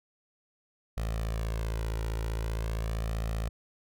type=tone with flanger; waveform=sawtooth; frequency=55.3 Hz; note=A1; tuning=9 cents sharp; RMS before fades=-32 dBFS; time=0.97-3.49 s; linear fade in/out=5 ms; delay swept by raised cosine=1.6 to 2.11 ms; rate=0.43 Hz; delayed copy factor=+0.7; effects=none